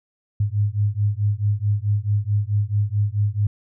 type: beating tone pair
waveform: sine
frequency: 101.2 / 105.8 Hz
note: G#2 / G#2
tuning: -44 / +33 cents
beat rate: 4.6 Hz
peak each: -21 dBFS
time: 0.4-3.47 s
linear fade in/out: 5 ms
effects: none